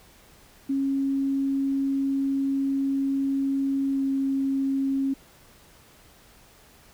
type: tone with pitch glide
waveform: sine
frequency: 273.3 to 271.3 Hz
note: C#4 to C#4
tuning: -24 to -37 cents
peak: -22 dBFS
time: 0.69-5.14 s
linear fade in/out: 10 ms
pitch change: -13 cents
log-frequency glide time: 3.91-4.02 s
effects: pink hiss -54 dBFS RMS until 6.93 s